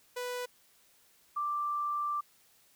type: tone pair in turn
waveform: sawtooth / sine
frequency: 493.9 / 1177 Hz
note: B4 / D6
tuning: 0 / +3 cents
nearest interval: octave + minor third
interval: 1503 cents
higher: second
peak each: -31 / -30 dBFS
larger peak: second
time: 0.16-0.46 / 1.36-2.21 s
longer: second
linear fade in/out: 10 ms
effects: white hiss -65 dBFS RMS until 2.75 s